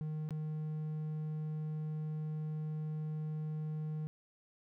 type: tone with dropouts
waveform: triangle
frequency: 154.4 Hz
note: D#3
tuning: 13 cents flat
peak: -34 dBFS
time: 0.01-4.07 s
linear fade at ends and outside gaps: 0 ms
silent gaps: 0.29-0.307 s
effects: none